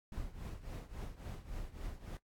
brown noise with tremolo, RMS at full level -41 dBFS, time 0.12-2.17 s, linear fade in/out 2 ms, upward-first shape triangle, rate 3.6 Hz, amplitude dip 85%, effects noise-tail reverb RT60 0.1 s tail -18 dB re dry + AAC 64 kbps

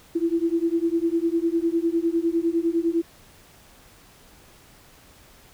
sine beating tone pair, 329.6 / 339.5 Hz, E4 / F4, 0 / -49 cents, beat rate 9.9 Hz, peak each -23 dBFS, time 0.15-3.02 s, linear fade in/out 10 ms, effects pink hiss -52 dBFS RMS until 5.53 s

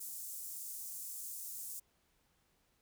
pink high-pass noise, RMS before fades -45 dBFS, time 0-1.8 s, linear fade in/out 10 ms, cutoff 7500 Hz, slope 24 dB/octave, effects pink hiss -75 dBFS RMS until 2.81 s

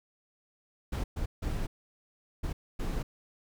brown noise bursts at uneven times, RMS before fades -32 dBFS, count 5, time 0.92-1.04 / 1.16-1.26 / 1.42-1.67 / 2.43-2.53 / 2.79-3.03 s, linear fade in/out 10 ms, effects none

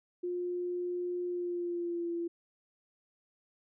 sine tone with pitch glide, 355.2 to 340.7 Hz, F4 to F4, +29 to -43 cents, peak -32 dBFS, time 0.23-2.28 s, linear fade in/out 10 ms, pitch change -72 cents, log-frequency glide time 1.26-2.12 s, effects none

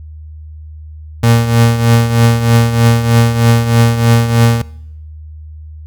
35% pulse tone with tremolo, 116.54 Hz, A#2, in tune, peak -3 dBFS, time 1.23-4.62 s, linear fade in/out 5 ms, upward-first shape triangle, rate 3.2 Hz, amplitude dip 70%, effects noise-tail reverb RT60 0.8 s tail -22 dB re dry + added 77 Hz sine -28 dBFS peak until 5.86 s

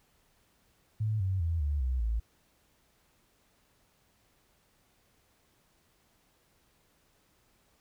sine tone with pitch steps, 108.2 / 94.74 / 82.95 / 72.63 / 63.6 / 55.69 Hz, A2 / F#2 / E2 / D2 / C2 / A1, -29 / +41 / +11 / -19 / -48 / +22 cents, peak -27 dBFS, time 1-2.2 s, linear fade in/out 10 ms, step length 200 ms, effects pink hiss -69 dBFS RMS until 7.8 s

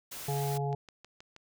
white noise, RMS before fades -42 dBFS, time 0.11-0.58 s, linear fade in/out 10 ms
harmonic tone, 140.8 Hz, C#3, 27 cents sharp, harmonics 1 / 3 / 5 / 6, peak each -31 / -36 / -38 / -39 dBFS, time 0.28-0.75 s, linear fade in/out 5 ms
click train, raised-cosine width 0.2 ms, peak -32 dBFS, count 6, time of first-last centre 0.57-1.364 s, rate 6.3 Hz
effects none

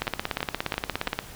two click trains, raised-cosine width 0.3 ms, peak -12 / -9 dBFS, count 4 / 21, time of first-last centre 0.07-1.077 / 0.02-1.19 s, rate 2.98 / 17.1 Hz, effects pink hiss -44 dBFS RMS until 1.35 s

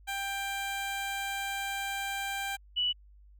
15% pulse / sine tone pair in turn, 790 / 2954 Hz, G5 / F#7, +13 / -3 cents, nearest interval octave + major seventh, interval 2284 cents, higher second, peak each -26 dBFS, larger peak neither, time 0.07-2.57 / 2.76-2.93 s, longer first, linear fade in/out 20 ms, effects added 50 Hz sine -53 dBFS peak until 3.39 s

